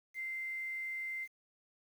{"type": "tone with quantisation", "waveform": "sine", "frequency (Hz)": 2084, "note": "C7", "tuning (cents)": -7, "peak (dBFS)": -37, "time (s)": [0.14, 1.28], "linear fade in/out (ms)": 50, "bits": 10, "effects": []}